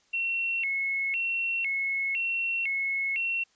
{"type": "tone with vibrato", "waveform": "sine", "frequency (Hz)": 2438, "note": "D#7", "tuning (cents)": -36, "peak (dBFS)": -26, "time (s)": [0.13, 3.44], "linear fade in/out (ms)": 10, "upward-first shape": "square", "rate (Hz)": 0.99, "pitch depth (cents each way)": 190, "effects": ["white hiss -66 dBFS RMS until 3.55 s", "resampled to 16000 Hz"]}